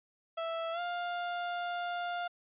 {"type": "tone with pitch glide", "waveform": "30% pulse", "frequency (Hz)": [659.3, 702.6], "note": ["E5", "F5"], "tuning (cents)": [0, 10], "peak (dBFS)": -31, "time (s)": [0.37, 2.28], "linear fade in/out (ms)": 10, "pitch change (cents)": 110, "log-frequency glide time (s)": [0.72, 0.8], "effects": ["resampled to 8000 Hz"]}